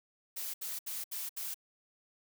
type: noise bursts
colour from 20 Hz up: blue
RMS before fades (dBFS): -39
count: 5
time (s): 0.36-1.544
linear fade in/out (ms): 10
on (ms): 180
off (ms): 71
effects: none